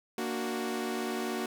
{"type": "chord", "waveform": "sawtooth", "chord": "Bb augmented", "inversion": "none", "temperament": "equal", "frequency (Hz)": [233.1, 293.7, 370], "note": ["Bb3", "D4", "F#4"], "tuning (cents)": [0, 0, 0], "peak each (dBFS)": [-31, -36, -31], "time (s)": [0.18, 1.46], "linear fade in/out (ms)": 2, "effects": []}